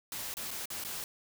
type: noise with dropouts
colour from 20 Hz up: white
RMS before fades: -39 dBFS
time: 0.12-1.04 s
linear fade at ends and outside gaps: 1 ms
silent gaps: 0.34-0.369 / 0.507-0.512 / 0.656-0.703 / 0.839-0.848 s
effects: none